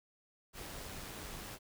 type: noise with amplitude modulation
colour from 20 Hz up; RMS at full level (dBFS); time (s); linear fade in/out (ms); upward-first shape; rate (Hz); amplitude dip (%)
pink; -45; 0.53-1.59; 50; sine; 99.1; 25
effects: none